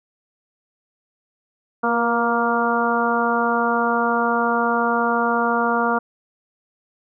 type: harmonic tone with a mistuned harmonic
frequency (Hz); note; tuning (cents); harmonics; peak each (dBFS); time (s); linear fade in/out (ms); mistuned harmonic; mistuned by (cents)
234.2; A#3; +8; 1 / 2 / 3 / 4 / 5 / 6; -24 / -24 / -24 / -24 / -24 / -24; 1.83-5.99; 10; 2; +21
effects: none